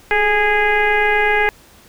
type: tone with frequency modulation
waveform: sine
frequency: 1241 Hz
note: D#6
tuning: 5 cents flat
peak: -12 dBFS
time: 0.11-1.49 s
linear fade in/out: 0 ms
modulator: 409 Hz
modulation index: 2.6
effects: pink hiss -47 dBFS RMS until 1.88 s